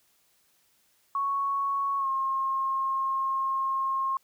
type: tone with pitch glide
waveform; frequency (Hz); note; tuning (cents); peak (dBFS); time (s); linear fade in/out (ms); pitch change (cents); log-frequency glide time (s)
sine; 1108.7 to 1072.2; C#6 to C6; 0 to +42; -25; 1.15-4.17; 2; -58; 1.98-2.08
effects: white hiss -67 dBFS RMS until 4.23 s